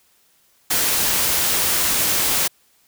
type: noise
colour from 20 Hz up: white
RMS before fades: -19 dBFS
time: 0.7-2.48 s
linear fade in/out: 10 ms
effects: white hiss -59 dBFS RMS until 2.87 s